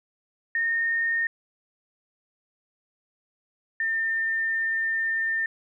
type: tone pair in turn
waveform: sine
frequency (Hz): 1835 / 1804.5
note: A#6 / A6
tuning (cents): -28 / +43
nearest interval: unison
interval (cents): 29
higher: first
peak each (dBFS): -22 / -23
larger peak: first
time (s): 0.55-1.27 / 3.8-5.46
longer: second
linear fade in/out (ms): 2
effects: none